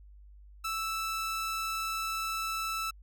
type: tone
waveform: sawtooth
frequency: 1318.5 Hz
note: E6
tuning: in tune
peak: -28 dBFS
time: 0.64-2.91 s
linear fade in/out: 10 ms
effects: added 50 Hz sine -50 dBFS peak until 3.02 s